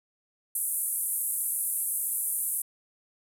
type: band-pass noise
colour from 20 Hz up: pink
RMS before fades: -30 dBFS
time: 0.55-2.62 s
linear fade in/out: 5 ms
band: 9200 to 13000 Hz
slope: 48 dB/octave
effects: none